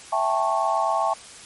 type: chord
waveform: sine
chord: A dominant seventh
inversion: second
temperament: just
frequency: 660 / 792 / 880 / 1100 Hz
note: E5 / G5 / A5 / C#6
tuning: +2 / +18 / 0 / -14 cents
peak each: -25 dBFS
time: 0.12-1.14 s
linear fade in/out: 10 ms
effects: white hiss -43 dBFS RMS until 1.45 s + MP3 48 kbps